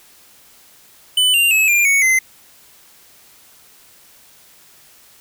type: tone with pitch steps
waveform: square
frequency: 3000 / 2783 / 2582 / 2395 / 2222 / 2061 Hz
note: F#7 / F7 / E7 / D7 / C#7 / C7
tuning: +23 / -7 / -37 / +33 / +4 / -27 cents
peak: -12 dBFS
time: 1.17-2.19 s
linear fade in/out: 5 ms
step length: 170 ms
effects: white hiss -48 dBFS RMS until 5.2 s